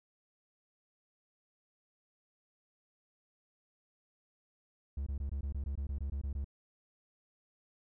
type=tone bursts; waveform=triangle; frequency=69.3 Hz; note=C#2; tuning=in tune; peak=-32 dBFS; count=13; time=4.97-6.445 s; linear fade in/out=5 ms; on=95 ms; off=20 ms; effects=none